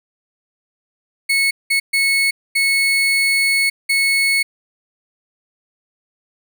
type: tone bursts at uneven times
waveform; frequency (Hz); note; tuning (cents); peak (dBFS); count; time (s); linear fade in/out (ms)
35% pulse; 2200; C#7; -14; -12; 5; 1.29-1.51 / 1.7-1.8 / 1.93-2.31 / 2.55-3.7 / 3.89-4.43; 10
effects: none